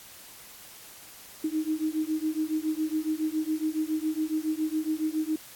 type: beating tone pair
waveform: sine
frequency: 308.9 / 316.1 Hz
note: D#4 / D#4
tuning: -12 / +27 cents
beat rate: 7.2 Hz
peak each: -29 dBFS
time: 1.44-5.36 s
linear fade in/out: 5 ms
effects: white hiss -48 dBFS RMS until 5.55 s + AAC 64 kbps